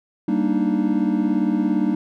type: chord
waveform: triangle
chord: Eb major seventh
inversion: first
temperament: equal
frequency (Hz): 196 / 233.1 / 293.7 / 311.1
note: G3 / Bb3 / D4 / Eb4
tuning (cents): 0 / 0 / 0 / 0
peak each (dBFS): -21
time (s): 0.28-1.95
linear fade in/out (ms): 5
effects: none